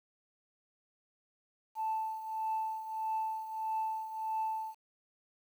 sine tone with tremolo, 880 Hz, A5, in tune, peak -29 dBFS, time 1.75-4.75 s, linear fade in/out 50 ms, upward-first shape triangle, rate 1.6 Hz, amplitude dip 75%, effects tanh soft clip ceiling -27 dBFS + 10-bit

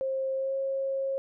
sine tone with pitch glide, 532 to 540.4 Hz, C5 to C#5, +29 to -44 cents, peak -27 dBFS, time 0.01-1.18 s, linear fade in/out 0 ms, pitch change +27 cents, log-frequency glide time 0.35-0.55 s, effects none

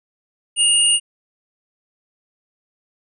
sine tone pair together, 2842 / 9023 Hz, F7 / C#9, +30 / +30 cents, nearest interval octave + minor sixth, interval 2000 cents, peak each -15 dBFS, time 0.56-1 s, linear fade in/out 50 ms, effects none

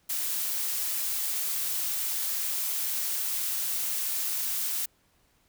blue noise, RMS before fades -30 dBFS, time 0.09-4.86 s, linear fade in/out 10 ms, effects pink hiss -67 dBFS RMS until 5.48 s

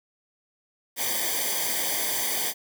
white noise with comb filter, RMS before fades -27 dBFS, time 0.96-2.54 s, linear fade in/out 50 ms, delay 0.74 ms, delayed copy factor -0.95, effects none

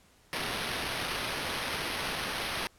blue noise with sample-and-hold, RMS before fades -34 dBFS, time 0.33-2.67 s, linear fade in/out 0 ms, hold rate 7350 Hz, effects pink hiss -62 dBFS RMS until 2.78 s + low-pass 12000 Hz 12 dB/octave

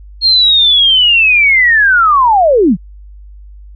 sine linear sweep, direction down, 4271 to 146.83 Hz, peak -5 dBFS, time 0.21-2.77 s, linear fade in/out 50 ms, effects added 50 Hz sine -31 dBFS peak until 3.75 s

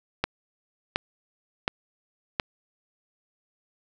click train, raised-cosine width 0.3 ms, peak -7 dBFS, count 4, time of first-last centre 0.24-2.398 s, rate 1.39 Hz, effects none

